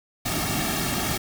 pink noise with comb filter, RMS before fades -26 dBFS, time 0.25-1.18 s, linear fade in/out 10 ms, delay 2 ms, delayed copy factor -0.75, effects none

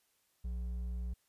triangle tone with hard clipping, 60.1 Hz, B1, 46 cents flat, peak -37 dBFS, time 0.44-1.14 s, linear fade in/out 10 ms, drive 8 dB, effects white hiss -75 dBFS RMS until 1.28 s + resampled to 32000 Hz

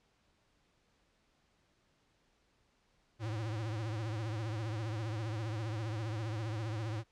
square tone with vibrato, 110 Hz, A2, in tune, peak -36 dBFS, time 3.19-7.04 s, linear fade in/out 50 ms, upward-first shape triangle, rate 15 Hz, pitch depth 130 cents each way, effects pink hiss -73 dBFS RMS until 7.11 s + low-pass 6000 Hz 12 dB/octave

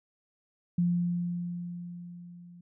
sine tone with level ramp, 174.61 Hz, F3, in tune, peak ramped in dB -22 to -48 dBFS, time 0.78-2.61 s, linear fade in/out 5 ms, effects none

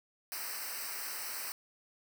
white noise with comb filter, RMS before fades -40 dBFS, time 0.32-1.52 s, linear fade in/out 0 ms, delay 0.29 ms, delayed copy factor -1, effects none

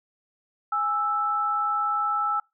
sine tone pair together, 828 / 1318.5 Hz, G#5 / E6, -5 / 0 cents, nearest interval minor sixth, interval 805 cents, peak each -29 / -23 dBFS, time 0.72-2.4 s, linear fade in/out 5 ms, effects noise-tail reverb RT60 0.2 s tail -25 dB re dry

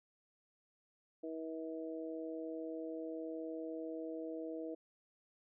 harmonic tone, 160.8 Hz, E3, 43 cents flat, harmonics 2 / 3 / 4, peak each -43 / -45 / -48 dBFS, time 1.23-4.75 s, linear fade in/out 10 ms, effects none

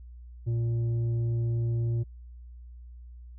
triangle tone with tanh clipping, 116.54 Hz, A#2, in tune, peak -26 dBFS, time 0.46-2.04 s, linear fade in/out 20 ms, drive 10 dB, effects added 60 Hz sine -43 dBFS peak until 3.38 s

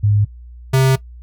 sine / square tone pair in turn, 103.6 / 132.46 Hz, G#2 / C3, -4 / +22 cents, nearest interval major third, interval 426 cents, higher second, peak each -11 dBFS, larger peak neither, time 0.03-0.25 / 0.73-0.96 s, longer second, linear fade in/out 10 ms, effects noise-tail reverb RT60 0.1 s tail -18 dB re dry + added 60 Hz sine -34 dBFS peak until 1.22 s

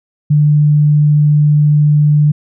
sine tone, 148.8 Hz, D3, 23 cents sharp, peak -6 dBFS, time 0.3-2.32 s, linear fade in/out 10 ms, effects none

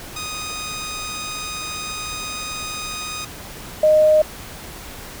10% pulse / sine tone pair in turn, 1244.5 / 616.5 Hz, D#6 / D#5, 0 / -16 cents, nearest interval octave, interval 1216 cents, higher first, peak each -19 / -10 dBFS, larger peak second, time 0.16-3.25 / 3.83-4.22 s, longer first, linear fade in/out 5 ms, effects pink hiss -36 dBFS RMS until 5.2 s

